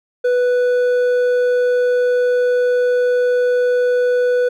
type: tone with hard clipping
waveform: sine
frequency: 493.9 Hz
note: B4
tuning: in tune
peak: -14 dBFS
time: 0.24-4.49 s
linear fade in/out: 10 ms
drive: 5 dB
effects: none